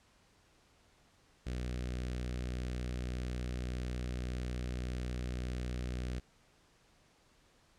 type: tone with notch filter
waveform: sawtooth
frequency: 61.74 Hz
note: B1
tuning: in tune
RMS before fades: -38 dBFS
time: 1.46-6.2 s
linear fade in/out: 10 ms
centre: 930 Hz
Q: 1.1
effects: pink hiss -67 dBFS RMS until 7.78 s + low-pass 8000 Hz 12 dB/octave